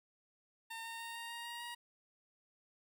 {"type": "tone with pitch steps", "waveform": "15% pulse", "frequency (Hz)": [909, 915.9, 922.8, 929.7, 936.7, 943.8, 950.9], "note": ["A#5", "A#5", "A#5", "A#5", "A#5", "A#5", "A#5"], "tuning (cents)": [-44, -31, -18, -5, 8, 21, 34], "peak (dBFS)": -37, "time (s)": [0.7, 1.75], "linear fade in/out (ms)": 10, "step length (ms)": 150, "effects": []}